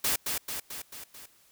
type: noise with echo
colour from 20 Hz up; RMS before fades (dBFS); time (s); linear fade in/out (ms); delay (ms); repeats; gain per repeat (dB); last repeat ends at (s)
white; -27; 0.04-0.16; 5; 220; 5; -4; 1.26
effects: white hiss -62 dBFS RMS until 1.51 s